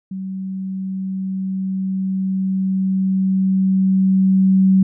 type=tone with level ramp; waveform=sine; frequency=190.2 Hz; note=F#3; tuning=48 cents sharp; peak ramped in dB=-24 to -9 dBFS; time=0.11-4.83 s; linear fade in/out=5 ms; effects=none